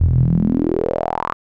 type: tone with band-pass filter sweep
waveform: sawtooth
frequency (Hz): 41.2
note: E1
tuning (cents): 0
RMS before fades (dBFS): -17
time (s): 0-1.33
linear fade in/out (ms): 0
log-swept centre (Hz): 86 to 1200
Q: 5.8
effects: none